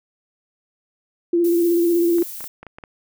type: tone with vibrato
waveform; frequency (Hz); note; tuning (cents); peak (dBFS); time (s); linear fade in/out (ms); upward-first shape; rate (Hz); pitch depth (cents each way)
sine; 343; F4; -31; -14; 1.33-2.23; 5; sine; 16; 29
type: noise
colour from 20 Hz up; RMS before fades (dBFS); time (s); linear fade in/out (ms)
violet; -33; 1.44-2.48; 5
type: clicks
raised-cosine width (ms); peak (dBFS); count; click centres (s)
0.5; -23; 8; 2.184 / 2.222 / 2.407 / 2.442 / 2.63 / 2.667 / 2.785 / 2.838
effects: none